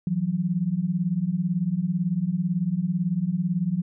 sine beating tone pair, 164.9 / 182.9 Hz, E3 / F#3, +1 / -20 cents, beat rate 18 Hz, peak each -26 / -24 dBFS, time 0.07-3.82 s, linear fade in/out 2 ms, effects none

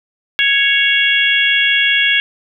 harmonic tone, 554.4 Hz, C#5, in tune, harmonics 3 / 4 / 5 / 6, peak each -16 / -16 / -16 / -16 dBFS, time 0.39-2.2 s, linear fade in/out 0 ms, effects none

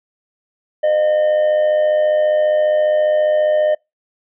triangle tone with amplitude modulation, 610 Hz, D#5, 34 cents flat, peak -8 dBFS, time 0.83-3.75 s, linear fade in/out 10 ms, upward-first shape sine, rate 94.8 Hz, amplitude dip 45%, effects noise-tail reverb RT60 0.2 s tail -26 dB re dry + resampled to 8000 Hz

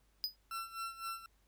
square tone with exponential decay, 4978 Hz, D#8, in tune, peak -30 dBFS, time 0.24-0.36 s, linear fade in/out 0 ms, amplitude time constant 24 ms
40% pulse tone with tremolo, 1349 Hz, E6, 40 cents sharp, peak -37 dBFS, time 0.51-1.26 s, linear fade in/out 2 ms, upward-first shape sine, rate 3.9 Hz, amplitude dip 80%
effects added 50 Hz sine -70 dBFS peak until 1.47 s + pink hiss -75 dBFS RMS until 1.47 s

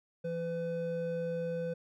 triangle tone pair together, 168.19 / 504 Hz, E3 / B4, +35 / +35 cents, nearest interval octave + perfect fifth, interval 1900 cents, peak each -36 / -32 dBFS, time 0.24-1.74 s, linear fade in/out 10 ms, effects none

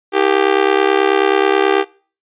sawtooth tone with amplitude modulation, 393.9 Hz, G4, 8 cents sharp, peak -3 dBFS, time 0.12-1.85 s, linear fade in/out 50 ms, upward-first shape sine, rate 69.3 Hz, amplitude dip 95%, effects noise-tail reverb RT60 0.4 s tail -22 dB re dry + resampled to 8000 Hz

